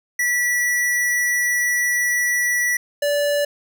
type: tone pair in turn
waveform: square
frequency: 1951 / 580 Hz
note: B6 / D5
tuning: -22 / -22 cents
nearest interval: octave + major sixth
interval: 2100 cents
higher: first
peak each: -18 dBFS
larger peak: neither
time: 0.19-2.77 / 3.02-3.45 s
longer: first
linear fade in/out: 5 ms
effects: none